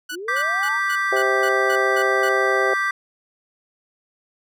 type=tone bursts; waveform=sawtooth; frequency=1480 Hz; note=F#6; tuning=in tune; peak=-24 dBFS; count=9; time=0.09-2.293 s; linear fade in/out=10 ms; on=67 ms; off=200 ms
type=linear sweep; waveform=sine; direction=up; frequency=297.1 to 970 Hz; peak=-29 dBFS; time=0.11-0.81 s; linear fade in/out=50 ms
type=chord; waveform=triangle; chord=G major; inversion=second; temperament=just; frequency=1176 / 1568 / 1960 Hz; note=D6 / G6 / B6; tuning=+2 / 0 / -14 cents; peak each=-22 dBFS; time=0.28-2.91 s; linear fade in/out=5 ms
type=harmonic tone; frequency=130.81 Hz; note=C3; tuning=in tune; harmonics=3 / 4 / 5 / 6; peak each=-22 / -24 / -26 / -28 dBFS; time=1.12-2.74 s; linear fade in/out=5 ms
effects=none